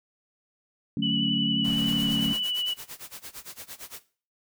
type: chord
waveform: sine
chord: D major seventh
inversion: none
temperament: equal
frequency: 146.83 / 185 / 220 / 277.2 Hz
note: D3 / F#3 / A3 / C#4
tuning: 0 / 0 / 0 / 0 cents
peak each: -33 / -30 / -29 / -30 dBFS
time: 0.97-2.33 s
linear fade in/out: 2 ms
type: tone with vibrato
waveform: sine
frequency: 2960 Hz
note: F#7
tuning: in tune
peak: -26 dBFS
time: 1.02-2.74 s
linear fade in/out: 10 ms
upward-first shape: sine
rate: 11 Hz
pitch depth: 18 cents each way
type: noise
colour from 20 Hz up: pink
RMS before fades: -40 dBFS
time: 1.64-2.37 s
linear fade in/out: 10 ms
type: noise with tremolo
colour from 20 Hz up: white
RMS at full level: -39 dBFS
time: 1.76-4.03 s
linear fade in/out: 50 ms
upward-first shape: sine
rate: 8.8 Hz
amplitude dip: 95%
effects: noise-tail reverb RT60 0.4 s tail -17 dB re dry